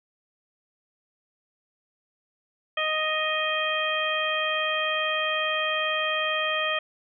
harmonic tone with a mistuned harmonic, 622.3 Hz, D#5, in tune, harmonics 1 / 2 / 3 / 4 / 5, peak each -30 / -30 / -30 / -30 / -30 dBFS, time 2.77-6.79 s, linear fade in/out 5 ms, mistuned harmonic 5, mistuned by +39 cents, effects none

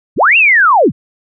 sine linear two-way sweep, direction up then down, 51 to 2794 to 77.4 Hz, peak -5 dBFS, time 0.16-0.92 s, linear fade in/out 50 ms, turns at 0.37 s, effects none

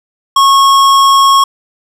sine tone with hard clipping, 1095 Hz, C#6, 22 cents flat, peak -6 dBFS, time 0.36-1.44 s, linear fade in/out 5 ms, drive 15 dB, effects none

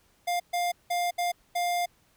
square tone bursts at uneven times, 703 Hz, F5, 11 cents sharp, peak -26 dBFS, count 5, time 0.27-0.4 / 0.53-0.72 / 0.9-1.11 / 1.18-1.32 / 1.55-1.86 s, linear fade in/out 10 ms, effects pink hiss -65 dBFS RMS until 2.16 s

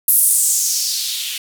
violet noise with band-pass filter sweep, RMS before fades -17 dBFS, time 0.08-1.38 s, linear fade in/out 2 ms, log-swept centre 12000 to 2800 Hz, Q 2.9, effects none

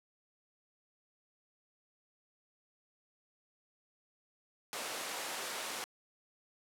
pink high-pass noise, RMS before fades -40 dBFS, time 4.73-5.84 s, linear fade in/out 0 ms, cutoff 520 Hz, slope 12 dB/octave, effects low-pass 12000 Hz 12 dB/octave

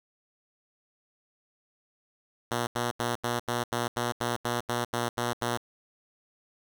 5% pulse tone bursts, 120 Hz, B2, 49 cents flat, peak -16 dBFS, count 13, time 2.51-5.574 s, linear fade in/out 5 ms, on 160 ms, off 82 ms, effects none

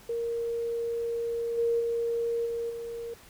sine tone with level steps, 466.2 Hz, A#4, in tune, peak -28 / -23 / -26 / -29 / -34 dBFS, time 0.09-3.14 s, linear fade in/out 5 ms, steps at 1.57 / 1.79 / 2.45 / 2.69 s, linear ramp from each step 20 ms, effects pink hiss -53 dBFS RMS until 3.29 s

